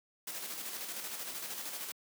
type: noise with tremolo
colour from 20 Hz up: white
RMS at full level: -40 dBFS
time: 0.27-1.92 s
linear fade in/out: 5 ms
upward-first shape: square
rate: 13 Hz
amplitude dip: 35%
effects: high-pass 200 Hz 12 dB/octave